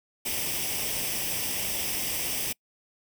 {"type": "noise with comb filter", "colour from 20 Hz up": "white", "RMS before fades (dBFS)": -30, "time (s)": [0.25, 2.53], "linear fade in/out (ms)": 10, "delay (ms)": 0.36, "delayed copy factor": 0.65, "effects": ["noise-tail reverb RT60 0.1 s tail -26 dB re dry"]}